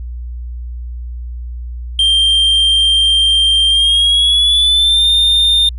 triangle tone with pitch glide, 3172 to 3623 Hz, G7 to A7, +20 to +50 cents, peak -7 dBFS, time 1.99-5.69 s, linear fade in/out 2 ms, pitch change +230 cents, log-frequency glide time 3.68-5.08 s, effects added 60 Hz sine -22 dBFS peak until 5.78 s + resampled to 32000 Hz

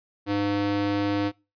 square tone with high-pass filter, 101.5 Hz, G#2, 39 cents flat, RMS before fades -25 dBFS, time 0.26-1.32 s, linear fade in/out 50 ms, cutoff 230 Hz, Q 2.4, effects noise-tail reverb RT60 0.3 s tail -25 dB re dry + resampled to 11025 Hz

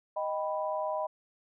sine chord, Eb augmented, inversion none, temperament equal, 622.3 / 784 / 987.8 Hz, Eb5 / G5 / B5, 0 / 0 / 0 cents, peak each -32 / -37 / -35 dBFS, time 0.16-1.07 s, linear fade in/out 10 ms, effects none

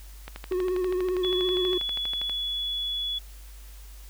click train, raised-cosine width 0.3 ms, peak -21 dBFS, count 26, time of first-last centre 0.28-2.296 s, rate 12.4 Hz
triangle tone with vibrato, 366 Hz, F#4, 19 cents flat, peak -22 dBFS, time 0.51-1.78 s, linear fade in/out 5 ms, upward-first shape triangle, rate 15 Hz, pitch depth 47 cents each way
sine tone, 3400 Hz, G#7, 40 cents sharp, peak -27 dBFS, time 1.23-3.19 s, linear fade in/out 10 ms
effects added 50 Hz sine -42 dBFS peak until 4.09 s + white hiss -53 dBFS RMS until 4.09 s

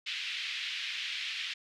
white band-pass noise, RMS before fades -37 dBFS, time 0.06-1.54 s, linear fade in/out 10 ms, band 2100 to 3600 Hz, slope 24 dB/octave, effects none

